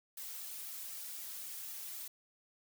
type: noise with flanger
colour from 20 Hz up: blue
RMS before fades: -45 dBFS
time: 0.17-2.08 s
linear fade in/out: 5 ms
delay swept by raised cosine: 1.9 to 3.4 ms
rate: 3.9 Hz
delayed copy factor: -0.8
effects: none